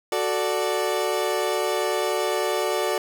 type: chord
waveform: 30% pulse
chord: D major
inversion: first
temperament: equal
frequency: 370 / 440 / 587.3 Hz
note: F#4 / A4 / D5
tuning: 0 / 0 / 0 cents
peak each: -24 dBFS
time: 0.12-2.98 s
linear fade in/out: 2 ms
effects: none